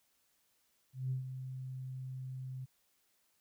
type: tone with ADSR envelope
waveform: sine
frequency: 130 Hz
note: C3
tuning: 11 cents flat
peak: -31 dBFS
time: 0.93-2.66 s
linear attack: 180 ms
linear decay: 120 ms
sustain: -9 dB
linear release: 20 ms
effects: tanh soft clip ceiling -27 dBFS + white hiss -75 dBFS RMS until 3.4 s